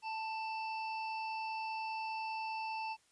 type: harmonic tone with a mistuned harmonic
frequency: 885 Hz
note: A5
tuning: 10 cents sharp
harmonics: 1 / 3 / 5 / 6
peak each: -38 / -44 / -53 / -55 dBFS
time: 0.02-2.97 s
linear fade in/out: 50 ms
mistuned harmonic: 5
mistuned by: +49 cents
effects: white hiss -70 dBFS RMS until 3.11 s + resampled to 22050 Hz